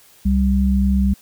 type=tone pair together; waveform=sine; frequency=66.55 / 196 Hz; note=C2 / G3; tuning=+30 / 0 cents; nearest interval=octave + perfect fifth; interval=1870 cents; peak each=-16 dBFS; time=0.25-1.14 s; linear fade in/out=10 ms; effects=white hiss -50 dBFS RMS until 1.21 s